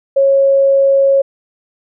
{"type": "tone", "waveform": "sine", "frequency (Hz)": 548, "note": "C#5", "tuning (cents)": -20, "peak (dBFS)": -7, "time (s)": [0.16, 1.22], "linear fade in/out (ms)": 10, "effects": []}